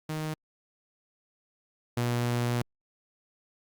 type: tone pair in turn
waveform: sawtooth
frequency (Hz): 155.56 / 120.45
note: D#3 / B2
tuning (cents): 0 / -43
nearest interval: major third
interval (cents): 443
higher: first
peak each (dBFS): -27 / -22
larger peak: second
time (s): 0.09-0.34 / 1.97-2.62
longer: second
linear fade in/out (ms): 5
effects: Opus 48 kbps